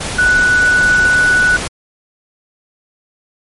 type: tone in noise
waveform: sine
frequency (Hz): 1480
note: F#6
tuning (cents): 0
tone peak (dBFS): -8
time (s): 0.18-1.57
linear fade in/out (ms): 10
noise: pink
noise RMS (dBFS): -21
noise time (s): 0-1.68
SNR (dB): +10
effects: MP3 48 kbps